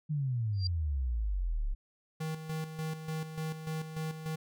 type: exponential sweep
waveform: sine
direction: down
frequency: 156.6 to 32.7 Hz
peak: -29 dBFS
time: 0.09-1.75 s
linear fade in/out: 20 ms
type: tone with exponential growth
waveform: sine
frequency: 4742 Hz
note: D8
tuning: 16 cents sharp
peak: -30 dBFS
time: 0.53-0.67 s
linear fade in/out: 2 ms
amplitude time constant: 29 ms
type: tone with tremolo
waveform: square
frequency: 158.1 Hz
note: D#3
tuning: 28 cents sharp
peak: -34 dBFS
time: 2.2-4.36 s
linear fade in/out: 10 ms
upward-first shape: square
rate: 3.4 Hz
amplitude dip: 60%
effects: none